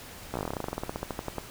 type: slowing click train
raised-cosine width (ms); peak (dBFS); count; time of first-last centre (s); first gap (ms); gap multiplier
1; -17; 24; 0.34-1.383; 15; 1.09
effects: pink hiss -45 dBFS RMS until 1.5 s